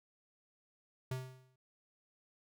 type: tone with exponential decay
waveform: square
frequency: 129.3 Hz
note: C3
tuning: 20 cents flat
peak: -35 dBFS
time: 1.11-1.56 s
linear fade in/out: 5 ms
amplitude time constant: 97 ms
effects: none